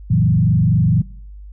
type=tone with frequency modulation; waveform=sine; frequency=138.59 Hz; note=C#3; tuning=in tune; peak=-11 dBFS; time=0.1-1.02 s; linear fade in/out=10 ms; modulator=24.1 Hz; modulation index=1.8; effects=noise-tail reverb RT60 0.7 s tail -23 dB re dry + added 50 Hz sine -33 dBFS peak until 1.52 s

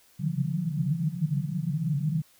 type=band-pass noise; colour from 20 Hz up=pink; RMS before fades=-28 dBFS; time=0.19-2.22 s; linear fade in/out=10 ms; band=140 to 180 Hz; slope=96 dB/octave; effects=white hiss -60 dBFS RMS until 2.39 s

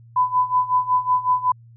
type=tone with tremolo; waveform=sine; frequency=1002 Hz; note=B5; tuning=25 cents sharp; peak=-13 dBFS; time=0.16-1.52 s; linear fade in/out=5 ms; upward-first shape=sine; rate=5.4 Hz; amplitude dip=85%; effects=added 116 Hz sine -44 dBFS peak until 1.76 s

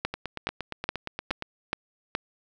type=two click trains; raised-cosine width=0.3 ms; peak=-16 / -10 dBFS; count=12 / 6; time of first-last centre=0.14-1.424 / 0.05-2.151 s; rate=8.57 / 2.38 Hz; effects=none

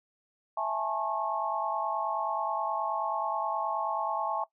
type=chord; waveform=sine; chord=A major seventh; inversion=second; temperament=equal with one note detuned; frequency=659.3 / 830.6 / 880 / 1089.1 Hz; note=E5 / G#5 / A5 / C#6; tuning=0 / 0 / 0 / -31 cents; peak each=-34 dBFS; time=0.57-4.44 s; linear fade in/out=5 ms; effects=noise-tail reverb RT60 0.1 s tail -18 dB re dry

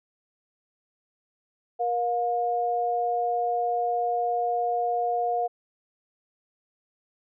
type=tone pair together; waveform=sine; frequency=475.2 / 712 Hz; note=A#4 / F5; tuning=+33 / +33 cents; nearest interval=perfect fifth; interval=700 cents; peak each=-29 / -24 dBFS; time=1.79-5.48 s; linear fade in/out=20 ms; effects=none

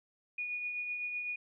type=tone with tremolo; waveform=sine; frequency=2455 Hz; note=D#7; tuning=24 cents flat; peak=-33 dBFS; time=0.38-1.36 s; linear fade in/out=5 ms; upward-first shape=triangle; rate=7.9 Hz; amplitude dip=40%; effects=none

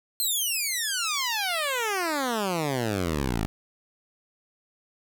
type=exponential sweep; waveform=10% pulse; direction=down; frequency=4231 to 49.73 Hz; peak=-17 dBFS; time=0.2-3.46 s; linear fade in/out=0 ms; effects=none

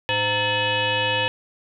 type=tone with frequency modulation; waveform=sine; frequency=1737 Hz; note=A6; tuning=23 cents flat; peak=-19 dBFS; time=0.09-1.28 s; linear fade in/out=0 ms; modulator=407 Hz; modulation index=3.7; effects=none

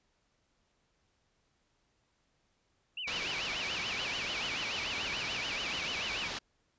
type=tone with vibrato; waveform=sine; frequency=2616 Hz; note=E7; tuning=14 cents flat; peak=-36 dBFS; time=2.97-6.28 s; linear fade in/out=5 ms; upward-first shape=sine; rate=6.9 Hz; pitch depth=260 cents each way
type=low-pass noise; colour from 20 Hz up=white; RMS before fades=-39 dBFS; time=3.07-6.39 s; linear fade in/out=10 ms; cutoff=5000 Hz; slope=24 dB/octave
effects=pink hiss -75 dBFS RMS until 6.78 s + resampled to 16000 Hz

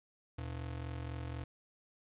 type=ring-modulated tone; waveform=square; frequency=98.4 Hz; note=G2; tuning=7 cents sharp; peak=-37 dBFS; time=0.38-1.44 s; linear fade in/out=5 ms; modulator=22 Hz; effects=resampled to 8000 Hz + 11-bit

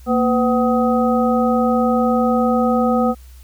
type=harmonic tone with a mistuned harmonic; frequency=251.9 Hz; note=B3; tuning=34 cents sharp; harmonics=1 / 2 / 3 / 5; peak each=-16 / -19 / -21 / -23 dBFS; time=0.06-3.15 s; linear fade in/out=50 ms; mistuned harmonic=1; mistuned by=-140 cents; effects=added 63 Hz sine -38 dBFS peak until 3.43 s + white hiss -52 dBFS RMS until 3.43 s

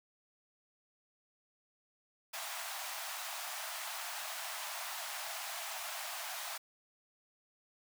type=high-pass noise; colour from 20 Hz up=pink; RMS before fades=-42 dBFS; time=2.33-6.58 s; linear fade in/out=10 ms; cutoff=630 Hz; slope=96 dB/octave; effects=none

